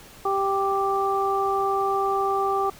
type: harmonic tone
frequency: 392 Hz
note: G4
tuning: in tune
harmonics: 1 / 2 / 3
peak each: -25 / -25 / -25 dBFS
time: 0.25-2.7 s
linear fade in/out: 5 ms
effects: pink hiss -47 dBFS RMS until 2.79 s